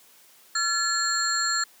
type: tone cluster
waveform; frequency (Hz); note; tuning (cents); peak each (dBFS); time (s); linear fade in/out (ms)
sine; 1355 / 1722 / 4271 / 7330; E6 / A6 / C8 / A#8; +47 / -38 / +35 / -30; -28; 0.55-1.64; 5
effects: white hiss -55 dBFS RMS until 1.8 s + high-pass 200 Hz 12 dB/octave